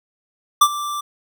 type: tone with ADSR envelope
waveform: square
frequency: 1174.7 Hz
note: D6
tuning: in tune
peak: -7 dBFS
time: 0.61-1.01 s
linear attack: 8 ms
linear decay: 59 ms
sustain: -17 dB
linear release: 10 ms
effects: none